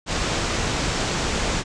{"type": "low-pass noise", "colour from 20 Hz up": "pink", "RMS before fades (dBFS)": -24, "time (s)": [0.06, 1.64], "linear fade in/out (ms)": 50, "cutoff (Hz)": 7900, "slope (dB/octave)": 48, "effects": []}